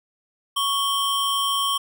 square tone pair together, 1108.7 / 3136 Hz, C#6 / G7, 0 / 0 cents, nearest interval octave + tritone, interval 1800 cents, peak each -24 dBFS, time 0.56-1.78 s, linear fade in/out 10 ms, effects none

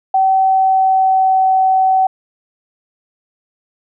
sine tone with pitch glide, 765 to 758.8 Hz, G5 to F#5, -42 to +43 cents, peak -9 dBFS, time 0.14-2.07 s, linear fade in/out 5 ms, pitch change -15 cents, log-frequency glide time 0.35-1.51 s, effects none

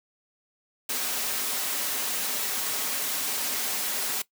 white noise with comb filter, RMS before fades -29 dBFS, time 0.89-4.22 s, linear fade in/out 5 ms, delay 5.9 ms, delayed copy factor -0.5, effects noise-tail reverb RT60 0.1 s tail -19 dB re dry + high-pass 200 Hz 12 dB/octave

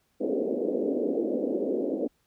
white band-pass noise, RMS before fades -28 dBFS, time 0.2-2.08 s, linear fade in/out 10 ms, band 230 to 530 Hz, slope 48 dB/octave, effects pink hiss -71 dBFS RMS until 2.26 s

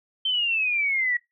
sine exponential sweep, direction down, 3124 to 1913 Hz, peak -21 dBFS, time 0.25-1.17 s, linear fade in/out 5 ms, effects noise-tail reverb RT60 0.2 s tail -22 dB re dry

